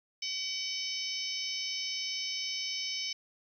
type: harmonic tone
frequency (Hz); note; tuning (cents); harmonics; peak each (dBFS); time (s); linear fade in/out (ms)
757; F#5; +39; 3 / 4 / 5 / 6 / 7 / 8; -41 / -40 / -45 / -45 / -36 / -43; 0.22-3.13; 5
effects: 11-bit